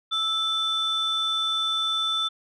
sine tone pair together, 1318.5 / 3520 Hz, E6 / A7, 0 / 0 cents, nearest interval octave + perfect fourth, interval 1700 cents, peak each -27 / -22 dBFS, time 0.11-2.29 s, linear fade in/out 20 ms, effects tanh soft clip ceiling -19 dBFS

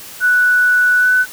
sine tone with pitch glide, 1480 to 1498.9 Hz, F#6 to F#6, 0 to +22 cents, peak -9 dBFS, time 0.2-1.26 s, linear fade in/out 50 ms, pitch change +22 cents, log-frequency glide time 0.98-1.09 s, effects white hiss -34 dBFS RMS until 1.32 s

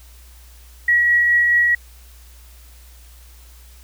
sine tone with tremolo, 1917 Hz, A#6, 48 cents sharp, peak -11 dBFS, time 0.88-1.75 s, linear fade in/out 5 ms, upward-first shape triangle, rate 4.7 Hz, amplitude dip 25%, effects added 60 Hz sine -42 dBFS peak until 3.83 s + white hiss -50 dBFS RMS until 3.83 s

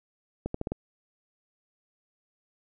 accelerating click train, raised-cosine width 2 ms, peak -17 dBFS, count 5, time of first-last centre 0.46-0.72 s, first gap 84 ms, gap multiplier 0.83, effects none

